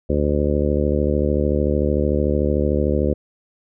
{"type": "harmonic tone", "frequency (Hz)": 73.42, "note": "D2", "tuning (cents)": 0, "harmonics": [1, 2, 3, 4, 5, 6, 7, 8], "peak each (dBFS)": [-21, -26, -24, -26, -24, -27, -24, -30], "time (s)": [0.09, 3.14], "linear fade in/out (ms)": 10, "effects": []}